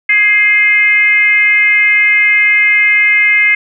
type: tone with frequency modulation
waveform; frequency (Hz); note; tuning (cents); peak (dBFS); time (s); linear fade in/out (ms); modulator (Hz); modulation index
sine; 2106; C7; +11; -6; 0.09-3.55; 5; 438; 0.62
effects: none